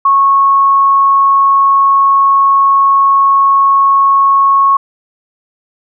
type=tone; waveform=sine; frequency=1100 Hz; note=C#6; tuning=14 cents flat; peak=-5 dBFS; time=0.05-4.77 s; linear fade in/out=5 ms; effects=none